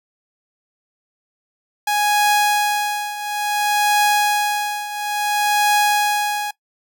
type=tone with tremolo; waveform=sawtooth; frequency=830.6 Hz; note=G#5; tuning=in tune; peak=-9 dBFS; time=1.87-6.51 s; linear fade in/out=5 ms; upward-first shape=triangle; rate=0.58 Hz; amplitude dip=80%; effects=noise-tail reverb RT60 0.1 s tail -20 dB re dry